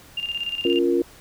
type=tone with tremolo; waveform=sine; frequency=2800 Hz; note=F7; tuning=4 cents sharp; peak=-23 dBFS; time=0.17-0.79 s; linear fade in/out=5 ms; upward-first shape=square; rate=17 Hz; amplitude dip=65%
type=chord; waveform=sine; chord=Bb minor; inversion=first; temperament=equal; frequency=277.2 / 349.2 / 466.2 Hz; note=Db4 / F4 / Bb4; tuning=0 / 0 / 0 cents; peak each=-24 / -19 / -24 dBFS; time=0.65-1.02 s; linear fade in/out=2 ms
effects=pink hiss -48 dBFS RMS until 1.2 s